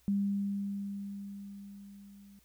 sine tone with level ramp, 200 Hz, G3, 35 cents sharp, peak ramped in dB -26 to -53 dBFS, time 0.08-2.39 s, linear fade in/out 0 ms, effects added 60 Hz sine -68 dBFS peak until 2.44 s + white hiss -68 dBFS RMS until 2.44 s

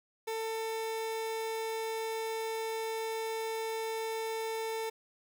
30% pulse tone, 446.5 Hz, A4, 25 cents sharp, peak -31 dBFS, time 0.27-4.9 s, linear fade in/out 10 ms, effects none

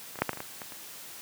clicks, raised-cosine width 0.5 ms, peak -27 / -22 / -8 / -12 / -21 / -24 / -21 / -23 / -29 dBFS, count 9, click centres 0.157 / 0.189 / 0.22 / 0.293 / 0.332 / 0.373 / 0.404 / 0.618 / 0.722 s, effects white hiss -45 dBFS RMS until 1.21 s + high-pass 100 Hz 12 dB/octave

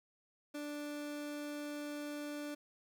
30% pulse tone, 293.7 Hz, D4, in tune, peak -38 dBFS, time 0.54-2.55 s, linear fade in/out 10 ms, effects 13-bit

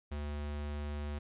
square tone, 73.42 Hz, D2, in tune, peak -37 dBFS, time 0.11-1.19 s, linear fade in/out 10 ms, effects resampled to 8000 Hz + 12-bit

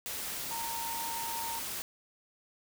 sine tone in noise, 920 Hz, A#5, 23 cents flat, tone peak -37 dBFS, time 0.51-1.59 s, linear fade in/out 0 ms, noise white, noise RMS -38 dBFS, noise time 0.06-1.82 s, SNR -2 dB, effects none

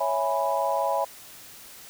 sine chord, C# minor seventh, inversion none, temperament equal, 554.4 / 659.3 / 830.6 / 987.8 Hz, C#5 / E5 / G#5 / B5, 0 / 0 / 0 / 0 cents, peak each -28 dBFS, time 0-1.05 s, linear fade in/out 10 ms, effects white hiss -46 dBFS RMS until 1.89 s

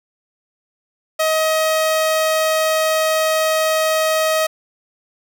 sawtooth tone, 632 Hz, D#5, 27 cents sharp, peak -11 dBFS, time 1.19-4.47 s, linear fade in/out 10 ms, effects none

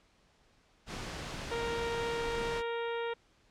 pink noise, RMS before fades -40 dBFS, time 0.86-2.63 s, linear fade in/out 50 ms
harmonic tone, 466.2 Hz, A#4, in tune, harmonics 1 / 2 / 3 / 4 / 5 / 6 / 7 / 8, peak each -34 / -40 / -44 / -46 / -48 / -50 / -51 / -52 dBFS, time 1.51-3.14 s, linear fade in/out 10 ms
effects pink hiss -67 dBFS RMS until 3.5 s + low-pass 6000 Hz 12 dB/octave

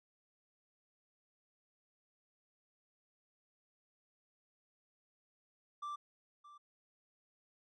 triangle tone with echo, 1174.7 Hz, D6, in tune, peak -38 dBFS, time 5.82-5.96 s, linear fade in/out 10 ms, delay 620 ms, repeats 1, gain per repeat -15 dB, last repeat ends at 6.58 s, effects resampled to 22050 Hz

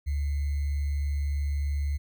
sine tone with sample-and-hold, 71.6 Hz, D2, 43 cents flat, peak -25 dBFS, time 0.06-1.98 s, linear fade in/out 20 ms, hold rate 2100 Hz, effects none

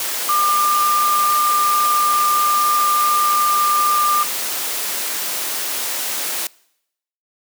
sine tone in noise, 1197 Hz, D6, 33 cents sharp, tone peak -14 dBFS, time 0.29-4.23 s, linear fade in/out 2 ms, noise white, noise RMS -23 dBFS, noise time 0-6.47 s, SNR +6 dB, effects noise-tail reverb RT60 0.8 s tail -24 dB re dry + high-pass 300 Hz 12 dB/octave

